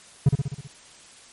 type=tone with echo; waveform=triangle; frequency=138.9 Hz; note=C#3; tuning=4 cents sharp; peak=-10 dBFS; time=0.26-0.29 s; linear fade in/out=5 ms; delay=64 ms; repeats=6; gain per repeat=-4 dB; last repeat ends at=0.674 s; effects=white hiss -49 dBFS RMS until 1.32 s + MP3 48 kbps